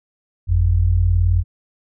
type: tone pair together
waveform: sine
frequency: 49.87 / 88.8 Hz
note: G1 / F2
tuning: +30 / +29 cents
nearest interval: minor seventh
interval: 999 cents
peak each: -17 / -14 dBFS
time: 0.47-1.44 s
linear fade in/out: 50 ms
effects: none